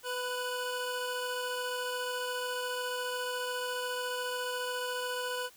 25% pulse tone pair together, 498.4 / 1481 Hz, B4 / F#6, +16 / +1 cents, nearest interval octave + perfect fifth, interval 1885 cents, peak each -31 / -34 dBFS, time 0.03-5.5 s, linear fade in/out 50 ms, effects white hiss -58 dBFS RMS until 5.56 s

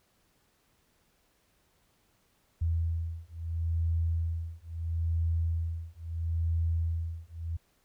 sine beating tone pair, 82.41 / 83.16 Hz, E2 / E2, 0 / +16 cents, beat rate 0.75 Hz, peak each -31 dBFS, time 2.61-7.57 s, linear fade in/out 10 ms, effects pink hiss -70 dBFS RMS until 7.84 s

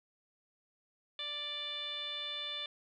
10% pulse tone with low-pass filter, 587.3 Hz, D5, in tune, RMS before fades -40 dBFS, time 1.19-2.66 s, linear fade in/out 2 ms, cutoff 3500 Hz, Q 9.3, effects none

